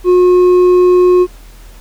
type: tone with hard clipping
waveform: sine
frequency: 360.9 Hz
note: F#4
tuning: 43 cents flat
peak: -6 dBFS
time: 0.04-1.27 s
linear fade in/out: 50 ms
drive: 4 dB
effects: added 40 Hz sine -33 dBFS peak until 1.8 s + pink hiss -43 dBFS RMS until 1.8 s